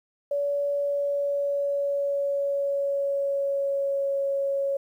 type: tone with pitch glide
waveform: sine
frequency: 570 to 553.5 Hz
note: C#5 to C#5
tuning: +48 to -3 cents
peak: -23 dBFS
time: 0.31-4.77 s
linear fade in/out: 5 ms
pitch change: -51 cents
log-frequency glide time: 0.71-4.2 s
effects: 10-bit